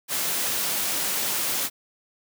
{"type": "high-pass noise", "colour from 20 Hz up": "white", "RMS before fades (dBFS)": -26, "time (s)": [0.08, 1.7], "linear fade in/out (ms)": 50, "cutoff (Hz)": 140, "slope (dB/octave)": 12, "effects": []}